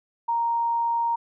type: tone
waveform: sine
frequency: 932.3 Hz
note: A#5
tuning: in tune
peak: -21 dBFS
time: 0.28-1.16 s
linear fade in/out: 10 ms
effects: none